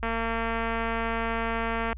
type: click train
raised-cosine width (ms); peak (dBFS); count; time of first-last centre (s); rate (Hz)
0.5; -15; 434; 0.03-1.929; 228
effects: added 60 Hz sine -36 dBFS peak until 1.97 s + resampled to 8000 Hz